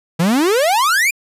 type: exponential sweep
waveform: 45% pulse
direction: up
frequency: 157.9 to 2489 Hz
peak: -12 dBFS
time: 0.19-1.11 s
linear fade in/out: 10 ms
effects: resampled to 32000 Hz